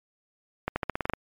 accelerating click train, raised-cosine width 0.5 ms, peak -12 dBFS, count 9, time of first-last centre 0.68-1.136 s, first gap 80 ms, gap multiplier 0.9, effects MP3 96 kbps

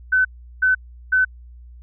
sine tone bursts, 1514 Hz, F#6, 39 cents sharp, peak -13 dBFS, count 3, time 0.12-1.25 s, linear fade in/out 10 ms, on 130 ms, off 370 ms, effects added 60 Hz sine -39 dBFS peak until 1.82 s

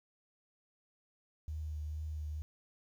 sine tone with vibrato, 76.7 Hz, D#2, 24 cents flat, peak -37 dBFS, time 1.48-2.42 s, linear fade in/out 0 ms, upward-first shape triangle, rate 2.2 Hz, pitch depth 25 cents each way, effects 11-bit

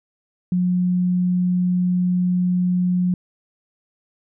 sine tone, 180 Hz, F#3, 47 cents flat, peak -16 dBFS, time 0.52-3.14 s, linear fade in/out 2 ms, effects none

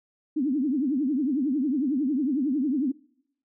sine tone with vibrato, 277.2 Hz, C#4, in tune, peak -22 dBFS, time 0.36-2.92 s, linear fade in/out 10 ms, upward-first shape triangle, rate 11 Hz, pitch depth 260 cents each way, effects noise-tail reverb RT60 0.8 s tail -25 dB re dry

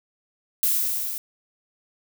violet noise with level ramp, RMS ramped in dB -20 to -31 dBFS, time 0.63-1.18 s, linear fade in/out 0 ms, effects none

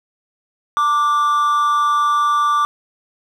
triangle tone with amplitude modulation, 1174.7 Hz, D6, in tune, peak -9 dBFS, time 0.77-2.65 s, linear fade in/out 0 ms, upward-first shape sine, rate 275 Hz, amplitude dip 50%, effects none

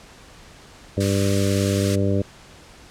harmonic tone, 98.7 Hz, G2, 12 cents sharp, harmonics 1 / 2 / 3 / 4 / 5 / 6, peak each -21 / -24 / -26 / -27 / -28 / -29 dBFS, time 0.97-2.22 s, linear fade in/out 5 ms
white band-stop noise, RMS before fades -28 dBFS, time 1-1.96 s, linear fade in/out 10 ms, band 350 to 1100 Hz, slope 96 dB/octave
effects pink hiss -46 dBFS RMS until 2.9 s + low-pass 8000 Hz 12 dB/octave

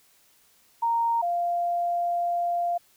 sine tone pair in turn, 928 / 695.2 Hz, A#5 / F5, -8 / -8 cents, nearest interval perfect fourth, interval 500 cents, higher first, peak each -21 / -23 dBFS, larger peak first, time 0.82-1.22 / 1.22-2.78 s, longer second, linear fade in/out 10 ms, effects white hiss -61 dBFS RMS until 2.96 s

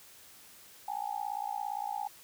sine tone with amplitude modulation, 823 Hz, G#5, 16 cents flat, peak -29 dBFS, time 0.88-2.08 s, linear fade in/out 5 ms, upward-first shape sine, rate 57.5 Hz, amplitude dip 100%, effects white hiss -55 dBFS RMS until 2.23 s

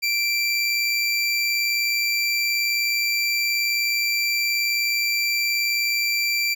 25% pulse tone with amplitude modulation, 2349 Hz, D7, in tune, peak -15 dBFS, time 0.02-6.55 s, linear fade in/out 20 ms, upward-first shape sine, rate 119 Hz, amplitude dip 25%, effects none

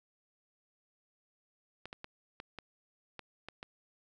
clicks, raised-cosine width 0.3 ms, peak -27 dBFS, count 8, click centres 1.856 / 1.929 / 2.044 / 2.401 / 2.587 / 3.193 / 3.486 / 3.629 s, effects none

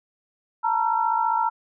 sine tone cluster, 892 / 947 / 1354 Hz, A5 / A#5 / E6, +23 / +27 / +46 cents, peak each -23 / -23 / -27 dBFS, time 0.63-1.5 s, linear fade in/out 20 ms, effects none

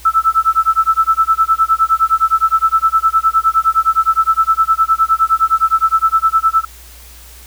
sine tone with tremolo, 1318.5 Hz, E6, in tune, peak -6 dBFS, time 0.05-6.65 s, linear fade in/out 5 ms, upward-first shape sine, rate 9.7 Hz, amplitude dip 100%, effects added 60 Hz sine -38 dBFS peak until 7.46 s + white hiss -40 dBFS RMS until 7.46 s

